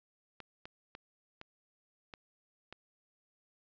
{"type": "clicks", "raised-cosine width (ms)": 0.3, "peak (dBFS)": -30, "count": 6, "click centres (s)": [0.403, 0.655, 0.951, 1.414, 2.138, 2.726], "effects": ["resampled to 16000 Hz"]}